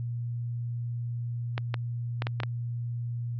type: clicks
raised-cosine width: 0.3 ms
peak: -14 dBFS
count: 6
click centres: 1.579 / 1.742 / 2.221 / 2.269 / 2.402 / 2.434 s
effects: added 119 Hz sine -30 dBFS peak until 3.39 s + low-pass 4000 Hz 12 dB/octave